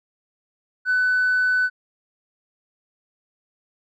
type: tone with tanh clipping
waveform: triangle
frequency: 1500 Hz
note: F#6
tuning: 23 cents sharp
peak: -17 dBFS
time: 0.85-1.7 s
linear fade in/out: 50 ms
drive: 5 dB
effects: none